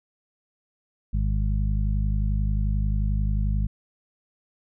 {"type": "harmonic tone", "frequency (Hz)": 51.3, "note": "G#1", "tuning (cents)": -21, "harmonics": [1, 2, 3, 4], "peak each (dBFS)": [-22, -28, -32, -34], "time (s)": [1.13, 3.67], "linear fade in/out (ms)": 10, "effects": []}